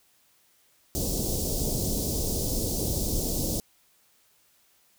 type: band-stop noise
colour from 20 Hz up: pink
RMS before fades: -28 dBFS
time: 0.95-3.6 s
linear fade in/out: 0 ms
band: 570 to 4900 Hz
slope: 24 dB/octave
effects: white hiss -64 dBFS RMS until 4.98 s